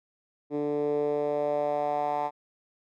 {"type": "tone with band-pass filter sweep", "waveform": "10% pulse", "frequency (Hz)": 146.83, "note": "D3", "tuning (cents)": 0, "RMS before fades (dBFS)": -28, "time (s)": [0.5, 2.31], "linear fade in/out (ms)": 50, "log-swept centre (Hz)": [350, 860], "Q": 3.7, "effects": []}